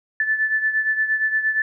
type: beating tone pair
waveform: sine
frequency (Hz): 1748 / 1756.6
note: A6 / A6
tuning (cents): -12 / -3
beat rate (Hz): 8.6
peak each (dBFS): -19 / -25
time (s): 0.2-1.62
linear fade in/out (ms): 2
effects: none